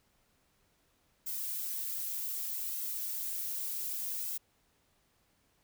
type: noise with flanger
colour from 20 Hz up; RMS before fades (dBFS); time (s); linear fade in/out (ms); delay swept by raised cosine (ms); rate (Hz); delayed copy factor
violet; -37; 1.26-4.38; 10; 1.7 to 4; 0.65; -0.65
effects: pink hiss -72 dBFS RMS until 5.63 s